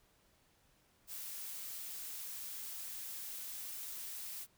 blue noise, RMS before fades -45 dBFS, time 1.07-4.47 s, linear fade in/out 50 ms, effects pink hiss -71 dBFS RMS until 4.57 s

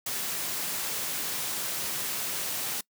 white high-pass noise, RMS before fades -32 dBFS, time 0.06-2.81 s, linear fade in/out 5 ms, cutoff 100 Hz, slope 48 dB/octave, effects noise-tail reverb RT60 0.1 s tail -24 dB re dry

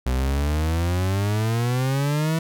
40% pulse exponential sweep, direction up, 61.74 to 164.3 Hz, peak -19 dBFS, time 0.06-2.39 s, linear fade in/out 5 ms, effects none

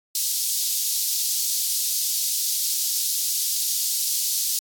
pink high-pass noise, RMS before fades -24 dBFS, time 0.15-4.59 s, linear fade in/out 2 ms, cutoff 4500 Hz, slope 24 dB/octave, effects AAC 64 kbps

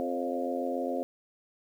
harmonic tone with a mistuned harmonic, 87.31 Hz, F2, in tune, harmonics 3 / 4 / 5 / 6 / 7 / 8, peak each -34 / -38 / -38 / -34 / -39 / -37 dBFS, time 0-1.03 s, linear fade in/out 0 ms, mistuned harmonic 6, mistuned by +30 cents, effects 10-bit

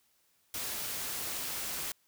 white noise, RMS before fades -37 dBFS, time 0.54-1.92 s, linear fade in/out 2 ms, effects white hiss -71 dBFS RMS until 2.07 s

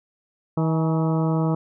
harmonic tone with a mistuned harmonic, 160.2 Hz, E3, 49 cents flat, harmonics 1 / 2 / 3 / 4 / 5 / 6 / 7 / 8, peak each -20 / -26 / -30 / -32 / -34 / -36 / -37 / -38 dBFS, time 0.57-1.55 s, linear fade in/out 5 ms, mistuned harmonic 5, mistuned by +62 cents, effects none

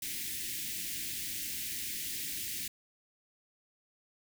white band-stop noise, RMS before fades -38 dBFS, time 0.02-2.68 s, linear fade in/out 5 ms, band 360 to 1800 Hz, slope 48 dB/octave, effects none

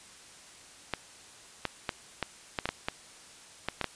clicks, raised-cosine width 0.3 ms, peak -13 dBFS, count 11, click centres 0.937 / 1.653 / 1.892 / 2.227 / 2.588 / 2.656 / 2.69 / 2.885 / 3.686 / 3.813 / 3.843 s, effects white hiss -52 dBFS RMS until 3.95 s + resampled to 22050 Hz

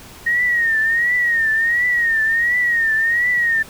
sine tone with vibrato, 1864.7 Hz, A#6, in tune, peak -14 dBFS, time 0.26-3.63 s, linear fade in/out 10 ms, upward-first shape triangle, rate 1.4 Hz, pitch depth 110 cents each way, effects pink hiss -40 dBFS RMS until 3.69 s

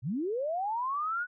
sine linear sweep, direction up, 102.2 to 1491 Hz, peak -29 dBFS, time 0.02-1.27 s, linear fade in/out 50 ms, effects none

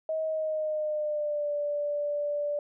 sine tone with pitch glide, 634 to 584.7 Hz, D#5 to D5, +32 to -8 cents, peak -27 dBFS, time 0.09-2.59 s, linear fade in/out 2 ms, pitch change -140 cents, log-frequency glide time 0.24-1.52 s, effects none

